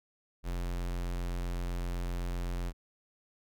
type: tone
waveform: square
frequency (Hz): 43.91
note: F1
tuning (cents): +10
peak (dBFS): -33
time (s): 0.43-2.73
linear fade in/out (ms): 50
effects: none